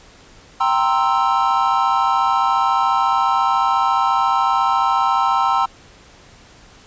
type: chord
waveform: triangle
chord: C dominant seventh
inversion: second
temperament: equal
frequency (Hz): 784 / 932.3 / 1046.5 / 1318.5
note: G5 / Bb5 / C6 / E6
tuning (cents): 0 / 0 / 0 / 0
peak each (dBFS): -18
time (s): 0.6-5.66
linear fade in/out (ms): 10
effects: pink hiss -46 dBFS RMS until 6.86 s + resampled to 16000 Hz